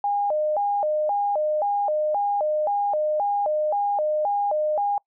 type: tone with vibrato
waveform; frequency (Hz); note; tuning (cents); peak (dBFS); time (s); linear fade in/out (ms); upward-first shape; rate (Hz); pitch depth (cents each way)
sine; 704; F5; +14; -20; 0.04-4.98; 2; square; 1.9; 250
effects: noise-tail reverb RT60 0.1 s tail -25 dB re dry